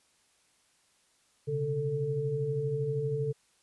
sine tone cluster, 128.1 / 140.7 / 442.9 Hz, C3 / C#3 / A4, -36 / +26 / +11 cents, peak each -38 / -32 / -31 dBFS, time 1.47-3.33 s, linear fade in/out 20 ms, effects white hiss -68 dBFS RMS until 3.62 s + resampled to 24000 Hz

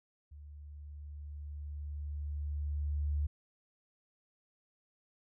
sine tone with level ramp, 73.42 Hz, D2, in tune, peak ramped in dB -48 to -29 dBFS, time 0.31-3.27 s, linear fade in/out 10 ms, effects none

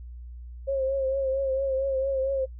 sine tone with vibrato, 537 Hz, C5, 45 cents sharp, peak -23 dBFS, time 0.67-2.46 s, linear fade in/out 20 ms, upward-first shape triangle, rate 4.4 Hz, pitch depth 48 cents each way, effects noise-tail reverb RT60 0.1 s tail -22 dB re dry + added 60 Hz sine -38 dBFS peak until 2.59 s

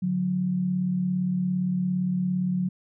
sine tone pair together, 145.7 / 183.19 Hz, D3 / F#3, -13 / -17 cents, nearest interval major third, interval 396 cents, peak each -32 / -23 dBFS, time 0.02-2.69 s, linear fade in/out 10 ms, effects none

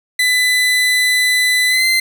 30% pulse tone with pitch glide, 2000 to 2069 Hz, B6 to C7, +21 to -20 cents, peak -9 dBFS, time 0.19-2 s, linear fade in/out 5 ms, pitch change +59 cents, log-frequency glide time 1.69-1.85 s, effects 8-bit

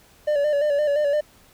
triangle tone with vibrato, 585 Hz, D5, 7 cents flat, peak -16 dBFS, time 0.27-1.21 s, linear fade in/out 10 ms, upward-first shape square, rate 5.8 Hz, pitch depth 45 cents each way, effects pink hiss -54 dBFS RMS until 1.53 s

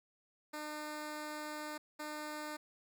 10% pulse tone bursts at uneven times, 302.3 Hz, D#4, 50 cents flat, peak -33 dBFS, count 2, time 0.53-1.78 / 1.99-2.57 s, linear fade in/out 10 ms, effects none

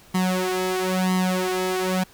sawtooth tone with flanger, 185 Hz, F#3, in tune, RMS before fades -23 dBFS, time 0.14-2.04 s, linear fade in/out 10 ms, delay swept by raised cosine 0.98 to 3.08 ms, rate 1 Hz, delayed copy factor +0.95, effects pink hiss -51 dBFS RMS until 2.13 s

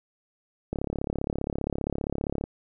click train, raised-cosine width 2 ms, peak -15 dBFS, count 61, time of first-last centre 0.73-2.439 s, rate 35.1 Hz, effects none

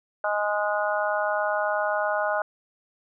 harmonic tone, 207.7 Hz, G#3, in tune, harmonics 3 / 4 / 5 / 6 / 7, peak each -26 / -29 / -33 / -32 / -29 dBFS, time 0.24-2.42 s, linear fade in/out 2 ms, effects none

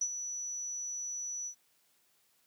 sine tone with ADSR envelope, 5920 Hz, F#8, in tune, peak -27 dBFS, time 0.01-1.55 s, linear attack 6 ms, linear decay 63 ms, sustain -9 dB, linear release 85 ms, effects white hiss -71 dBFS RMS until 2.46 s + high-pass 100 Hz 12 dB/octave

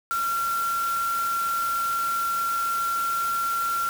sine tone in noise, 1369 Hz, F6, 35 cents flat, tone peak -23 dBFS, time 0.11-3.89 s, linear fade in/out 0 ms, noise white, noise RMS -36 dBFS, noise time 0.11-3.89 s, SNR +10 dB, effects none

